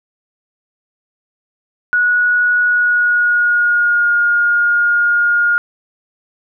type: tone with pitch glide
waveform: sine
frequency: 1461 to 1423.5 Hz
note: F#6 to F6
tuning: -22 to +33 cents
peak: -10 dBFS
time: 1.93-5.58 s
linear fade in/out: 0 ms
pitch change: -45 cents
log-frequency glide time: 2.63-4.13 s
effects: none